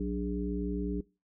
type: harmonic tone with a mistuned harmonic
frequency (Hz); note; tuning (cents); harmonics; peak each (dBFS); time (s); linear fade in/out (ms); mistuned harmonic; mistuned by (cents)
58.7; A#1; +13; 1 / 3 / 5 / 7; -36 / -34 / -35 / -39; 0-1.01; 5; 3; +91
effects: noise-tail reverb RT60 0.3 s tail -23 dB re dry